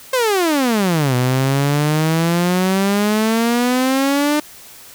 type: exponential two-way sweep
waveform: sawtooth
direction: down then up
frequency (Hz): 534 to 123.47 to 301.8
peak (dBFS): -10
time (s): 0.13-4.4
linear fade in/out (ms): 5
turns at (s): 1.15
effects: white hiss -40 dBFS RMS until 4.94 s